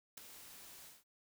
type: noise with ADSR envelope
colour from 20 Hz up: white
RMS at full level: -45 dBFS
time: 0.17-1.04 s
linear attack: 7 ms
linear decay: 5 ms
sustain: -10 dB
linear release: 180 ms
effects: none